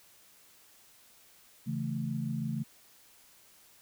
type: chord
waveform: sine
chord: A major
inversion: first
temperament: equal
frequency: 138.59 / 164.81 / 220 Hz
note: C#3 / E3 / A3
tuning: 0 / 0 / 0 cents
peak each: -35 / -37 / -35 dBFS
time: 1.66-2.64 s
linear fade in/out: 20 ms
effects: white hiss -60 dBFS RMS until 3.81 s